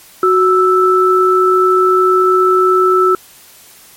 sine tone pair together, 370 / 1318.5 Hz, F#4 / E6, 0 / 0 cents, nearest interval octave + minor seventh, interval 2200 cents, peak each -10 dBFS, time 0.23-3.15 s, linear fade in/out 2 ms, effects white hiss -41 dBFS RMS until 3.96 s + MP3 64 kbps

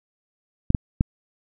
clicks, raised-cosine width 5 ms, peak -5 dBFS, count 3, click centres 0.704 / 0.748 / 1.009 s, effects none

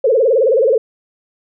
sine tone with vibrato, 488 Hz, B4, 21 cents flat, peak -9 dBFS, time 0.04-0.78 s, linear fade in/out 5 ms, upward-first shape sine, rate 19 Hz, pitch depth 220 cents each way, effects none

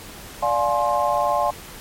sine chord, D half-diminished seventh, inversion none, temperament just, 587.3 / 704.8 / 845.8 / 1057.2 Hz, D5 / F5 / Ab5 / C6, 0 / +16 / +31 / +18 cents, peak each -23 dBFS, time 0.42-1.51 s, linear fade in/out 10 ms, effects pink hiss -39 dBFS RMS until 1.8 s + MP3 64 kbps

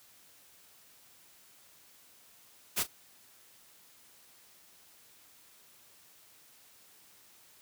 white noise with echo, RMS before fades -30 dBFS, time 2.76-2.84 s, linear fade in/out 20 ms, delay 34 ms, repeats 1, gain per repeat -15 dB, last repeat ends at 2.874 s, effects white hiss -60 dBFS RMS until 7.61 s + high-pass 60 Hz 12 dB/octave

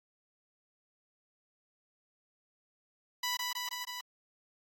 10% pulse tone with echo, 987.8 Hz, B5, in tune, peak -23 dBFS, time 3.23-3.37 s, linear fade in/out 5 ms, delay 160 ms, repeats 4, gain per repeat -2 dB, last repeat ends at 4.01 s, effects AAC 48 kbps

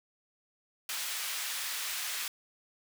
pink high-pass noise, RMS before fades -36 dBFS, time 0.89-2.28 s, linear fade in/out 2 ms, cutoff 1800 Hz, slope 12 dB/octave, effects none

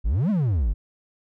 triangle exponential two-way sweep, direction up then down, 43.65 to 224.2 to 43.65 Hz, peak -17 dBFS, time 0.04-0.74 s, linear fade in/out 20 ms, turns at 0.3 s, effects none

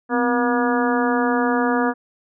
harmonic tone with a mistuned harmonic, 240 Hz, B3, 49 cents flat, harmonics 1 / 2 / 3 / 4 / 5 / 6 / 7, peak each -20 / -23 / -25 / -26 / -27 / -28 / -28 dBFS, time 0.09-1.94 s, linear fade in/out 50 ms, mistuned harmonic 1, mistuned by +97 cents, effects none

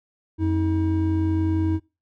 triangle tone pair together, 89.4 / 319.1 Hz, F2 / D#4, +41 / +44 cents, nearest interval octave + minor seventh, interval 2203 cents, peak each -20 dBFS, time 0.38-1.8 s, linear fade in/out 50 ms, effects noise-tail reverb RT60 0.3 s tail -23 dB re dry

